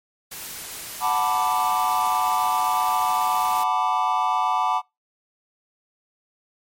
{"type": "noise", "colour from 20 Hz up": "white", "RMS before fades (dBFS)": -35, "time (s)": [0.31, 3.64], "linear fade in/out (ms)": 10}
{"type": "chord", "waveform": "triangle", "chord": "B minor seventh", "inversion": "second", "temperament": "equal", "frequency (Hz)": [740, 880, 987.8, 1174.7], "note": ["F#5", "A5", "B5", "D6"], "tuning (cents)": [0, 0, 0, 0], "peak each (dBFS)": -23, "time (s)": [1, 4.82], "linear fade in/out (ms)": 50}
{"effects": ["noise-tail reverb RT60 0.2 s tail -23 dB re dry", "MP3 64 kbps"]}